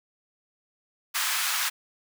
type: high-pass noise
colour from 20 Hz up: pink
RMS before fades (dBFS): -27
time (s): 1.14-1.7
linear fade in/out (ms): 20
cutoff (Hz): 1100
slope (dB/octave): 24
effects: none